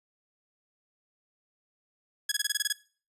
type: tone bursts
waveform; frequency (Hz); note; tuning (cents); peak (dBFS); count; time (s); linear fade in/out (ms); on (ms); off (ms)
10% pulse; 1674; G#6; +13; -16; 9; 2.29-2.726; 5; 28; 23
effects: noise-tail reverb RT60 0.4 s tail -20 dB re dry + resampled to 32000 Hz